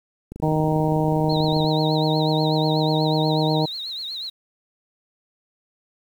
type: click train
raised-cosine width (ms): 3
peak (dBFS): -21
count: 34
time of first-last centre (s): 0.32-1.645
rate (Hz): 24.9
type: harmonic tone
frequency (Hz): 155.56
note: D#3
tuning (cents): 0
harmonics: 1 / 2 / 3 / 4 / 5 / 6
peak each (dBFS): -21 / -24 / -26 / -27 / -28 / -29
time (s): 0.42-3.66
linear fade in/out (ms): 10
type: tone with vibrato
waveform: sine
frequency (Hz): 3979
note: B7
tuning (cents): +12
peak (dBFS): -28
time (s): 1.29-4.3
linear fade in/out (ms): 10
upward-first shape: triangle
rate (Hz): 8.2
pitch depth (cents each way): 160
effects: 8-bit